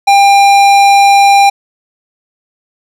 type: tone with tanh clipping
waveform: sine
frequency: 798 Hz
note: G5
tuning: 31 cents sharp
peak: -5 dBFS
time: 0.07-1.5 s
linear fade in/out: 10 ms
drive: 18 dB
effects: none